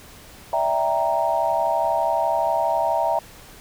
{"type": "chord", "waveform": "sine", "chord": "E half-diminished seventh", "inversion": "third", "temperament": "equal", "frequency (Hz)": [587.3, 659.3, 784, 932.3], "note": ["D5", "E5", "G5", "Bb5"], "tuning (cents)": [0, 0, 0, 0], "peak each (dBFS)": [-28, -22, -25, -23], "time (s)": [0.53, 3.19], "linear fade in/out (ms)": 2, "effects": ["pink hiss -45 dBFS RMS until 3.6 s"]}